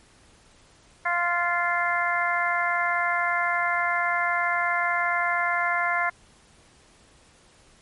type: harmonic tone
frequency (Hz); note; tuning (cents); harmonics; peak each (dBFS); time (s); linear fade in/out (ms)
348.1; F4; -6; 2 / 3 / 4 / 5 / 6; -28 / -28 / -28 / -28 / -28; 1.05-6.1; 10
effects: pink hiss -56 dBFS RMS until 7.81 s + MP3 48 kbps